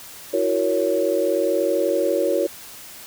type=chord; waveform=sine; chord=F# dominant seventh; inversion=third; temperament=equal with one note detuned; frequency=329.6 / 370 / 466.2 / 558.5 Hz; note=E4 / F#4 / A#4 / C#5; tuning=0 / 0 / 0 / +13 cents; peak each=-25 / -24 / -24 / -21 dBFS; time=0.33-2.47 s; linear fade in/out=10 ms; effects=white hiss -40 dBFS RMS until 3.06 s